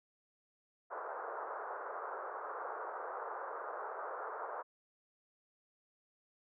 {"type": "band-pass noise", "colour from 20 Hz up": "white", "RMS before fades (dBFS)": -43, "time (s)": [0.9, 4.63], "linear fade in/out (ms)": 20, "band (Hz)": [410, 1400], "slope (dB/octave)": 48, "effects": []}